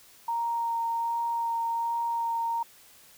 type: tone with vibrato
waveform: sine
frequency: 928 Hz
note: A#5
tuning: 8 cents flat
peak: -26 dBFS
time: 0.28-2.63 s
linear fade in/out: 5 ms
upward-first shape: sine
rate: 1.3 Hz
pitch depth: 10 cents each way
effects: white hiss -55 dBFS RMS until 3.17 s